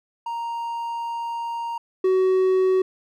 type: tone pair in turn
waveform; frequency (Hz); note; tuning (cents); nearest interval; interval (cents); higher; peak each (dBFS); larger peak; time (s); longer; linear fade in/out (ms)
triangle; 932.3 / 375.1; A#5 / F#4; 0 / +24; octave + major third; 1576; first; -24 / -14; second; 0.26-1.78 / 2.04-2.82; first; 5
effects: none